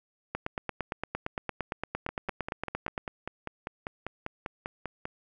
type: two click trains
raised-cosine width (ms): 0.5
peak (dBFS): -16 / -19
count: 24 / 16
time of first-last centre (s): 0.35-2.979 / 2.09-5.054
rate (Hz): 8.75 / 5.06
effects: none